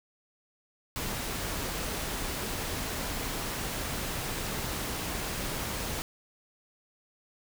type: noise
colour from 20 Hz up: pink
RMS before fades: -34 dBFS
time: 0.96-6.02 s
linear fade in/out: 0 ms
effects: none